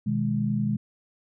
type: chord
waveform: sine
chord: G# minor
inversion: first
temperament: just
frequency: 124.59 / 155.74 / 207.7 Hz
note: B2 / D#3 / G#3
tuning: +16 / +2 / 0 cents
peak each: -28 / -30 / -25 dBFS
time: 0.06-0.77 s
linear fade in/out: 10 ms
effects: none